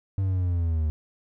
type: linear sweep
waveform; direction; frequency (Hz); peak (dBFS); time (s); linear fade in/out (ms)
triangle; down; 98 to 76; -20; 0.18-0.9; 0
effects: none